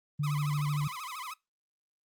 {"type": "tone", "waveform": "sine", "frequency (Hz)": 146.9, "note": "D3", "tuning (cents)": 1, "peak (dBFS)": -27, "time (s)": [0.19, 0.88], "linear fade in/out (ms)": 10}
{"type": "tone with vibrato", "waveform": "sawtooth", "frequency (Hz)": 1132, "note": "C#6", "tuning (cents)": 36, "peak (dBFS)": -34, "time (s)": [0.23, 1.34], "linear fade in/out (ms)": 10, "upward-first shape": "sine", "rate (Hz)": 13, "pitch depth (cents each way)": 230}
{"effects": ["noise-tail reverb RT60 0.2 s tail -21 dB re dry", "Opus 32 kbps"]}